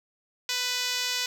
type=tone with band-pass filter; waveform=5% pulse; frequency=496.7 Hz; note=B4; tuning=10 cents sharp; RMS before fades=-29 dBFS; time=0.49-1.26 s; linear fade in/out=2 ms; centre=4900 Hz; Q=0.51; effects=none